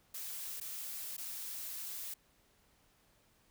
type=noise with dropouts; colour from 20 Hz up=blue; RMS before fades=-43 dBFS; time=0.14-2.14 s; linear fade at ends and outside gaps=5 ms; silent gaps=0.601-0.611 / 1.168-1.179 s; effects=pink hiss -70 dBFS RMS until 3.5 s